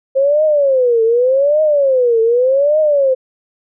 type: tone with vibrato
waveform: sine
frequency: 528 Hz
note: C5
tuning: 16 cents sharp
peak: -9 dBFS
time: 0.15-3.15 s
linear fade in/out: 20 ms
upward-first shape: triangle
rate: 0.85 Hz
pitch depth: 300 cents each way
effects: none